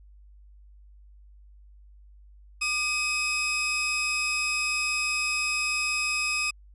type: tone pair together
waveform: sawtooth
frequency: 1200 / 2541 Hz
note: D6 / D#7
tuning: +37 / +36 cents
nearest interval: octave + minor second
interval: 1299 cents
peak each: -31 / -22 dBFS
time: 2.61-6.51 s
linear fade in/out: 10 ms
effects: added 50 Hz sine -49 dBFS peak until 6.74 s + resampled to 24000 Hz